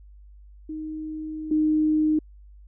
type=tone pair in turn; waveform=sine; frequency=311.1 / 308.4 Hz; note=D#4 / D#4; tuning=0 / -15 cents; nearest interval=unison; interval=15 cents; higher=first; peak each=-30 / -18 dBFS; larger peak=second; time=0.69-1.51 / 1.51-2.19 s; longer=first; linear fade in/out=5 ms; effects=added 50 Hz sine -45 dBFS peak until 2.67 s